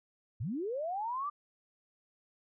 sine linear sweep, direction up, 87.5 to 1200 Hz, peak -33 dBFS, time 0.4-1.3 s, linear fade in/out 10 ms, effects none

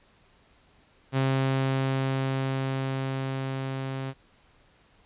sawtooth tone with level ramp, 133.7 Hz, C3, 38 cents sharp, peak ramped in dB -18 to -27 dBFS, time 1.12-4.14 s, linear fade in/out 50 ms, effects pink hiss -61 dBFS RMS until 5.05 s + resampled to 8000 Hz

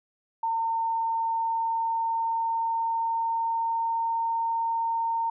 sine tone with pitch glide, 909 to 915.3 Hz, A#5 to A#5, -44 to -32 cents, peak -24 dBFS, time 0.43-5.3 s, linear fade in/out 5 ms, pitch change +12 cents, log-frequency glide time 1.22-4.17 s, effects none

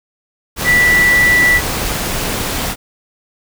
sine tone in noise, 1964 Hz, B6, 10 cents flat, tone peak -8 dBFS, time 0.64-1.61 s, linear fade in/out 50 ms, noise pink, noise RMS -19 dBFS, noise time 0.56-2.76 s, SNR +8 dB, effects none

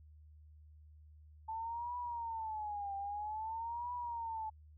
sine tone with vibrato, 880 Hz, A5, in tune, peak -38 dBFS, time 1.48-4.5 s, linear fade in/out 10 ms, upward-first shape triangle, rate 0.51 Hz, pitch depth 190 cents each way, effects added 76 Hz sine -56 dBFS peak until 4.77 s

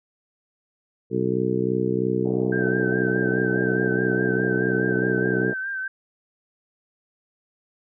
harmonic tone, 63 Hz, B1, 35 cents sharp, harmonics 2 / 3 / 4 / 5 / 6 / 7, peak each -29 / -27 / -30 / -28 / -26 / -26 dBFS, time 1.1-5.54 s, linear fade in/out 50 ms
white band-pass noise, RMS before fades -36 dBFS, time 2.25-5.54 s, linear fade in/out 5 ms, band 210 to 730 Hz, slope 48 dB/octave
sine tone with vibrato, 1562 Hz, G6, 7 cents flat, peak -26 dBFS, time 2.52-5.88 s, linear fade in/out 5 ms, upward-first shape sine, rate 4.8 Hz, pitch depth 42 cents each way
effects none

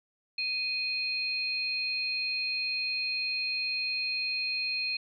sine tone pair together, 2489 / 4221 Hz, D#7 / C8, 0 / +14 cents, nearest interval major sixth, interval 914 cents, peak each -31 / -32 dBFS, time 0.38-4.97 s, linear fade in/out 5 ms, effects none

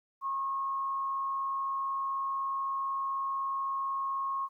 sine tone with frequency modulation, 1086 Hz, C#6, 36 cents flat, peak -30 dBFS, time 0.21-4.49 s, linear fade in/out 50 ms, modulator 103 Hz, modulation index 0.28, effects 12-bit

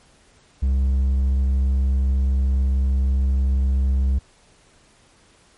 sine tone with hard clipping, 66.5 Hz, C2, 29 cents sharp, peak -17 dBFS, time 0.62-4.19 s, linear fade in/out 10 ms, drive 3 dB, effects pink hiss -55 dBFS RMS until 5.57 s + MP3 48 kbps

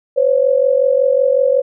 sine tone pair together, 509 / 554.4 Hz, C5 / C#5, -48 / 0 cents, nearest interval minor second, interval 148 cents, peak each -13 dBFS, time 0.16-1.62 s, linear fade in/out 20 ms, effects none

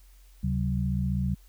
sine tone cluster, 73.5 / 134.3 / 189.5 Hz, D2 / C3 / F#3, +2 / +46 / +42 cents, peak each -29 dBFS, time 0.43-1.35 s, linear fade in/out 10 ms, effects added 45 Hz sine -51 dBFS peak until 1.48 s + white hiss -63 dBFS RMS until 1.48 s

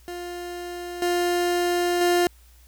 30% pulse tone with level steps, 351.6 Hz, F4, 12 cents sharp, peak -29 / -18 / -15 dBFS, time 0.08-2.27 s, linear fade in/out 0 ms, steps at 1.02 / 2.01 s, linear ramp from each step 2 ms, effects added 60 Hz sine -50 dBFS peak until 2.67 s + white hiss -58 dBFS RMS until 2.67 s

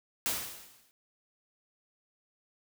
white noise with exponential decay, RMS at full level -29 dBFS, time 0.26-0.91 s, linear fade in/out 0 ms, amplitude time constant 140 ms, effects none

